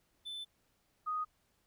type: tone pair in turn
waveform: triangle / sine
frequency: 3520 / 1244.5 Hz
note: A7 / D#6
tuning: 0 / 0 cents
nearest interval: octave + tritone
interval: 1800 cents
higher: first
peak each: -39 / -33 dBFS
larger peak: second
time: 0.25-0.45 / 1.06-1.25 s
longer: first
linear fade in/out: 20 ms
effects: pink hiss -75 dBFS RMS until 1.66 s